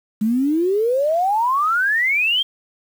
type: exponential sweep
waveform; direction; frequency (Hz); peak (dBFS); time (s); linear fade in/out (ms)
sine; up; 207.7 to 3242; -15; 0.21-2.43; 10
effects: 7-bit